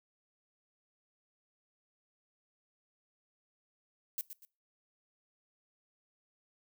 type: noise with echo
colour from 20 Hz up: violet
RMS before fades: -36 dBFS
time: 4.18-4.21 s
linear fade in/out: 0 ms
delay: 120 ms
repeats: 2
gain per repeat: -10 dB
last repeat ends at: 4.45 s
effects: noise-tail reverb RT60 0.3 s tail -21 dB re dry